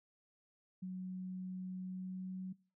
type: tone with pitch glide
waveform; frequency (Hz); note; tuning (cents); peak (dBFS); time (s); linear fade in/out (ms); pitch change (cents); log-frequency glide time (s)
sine; 185 to 186.61; F#3 to F#3; 0 to +15; -40; 0.82-2.53; 10; +15; 1.82-2.42
effects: noise-tail reverb RT60 0.4 s tail -23 dB re dry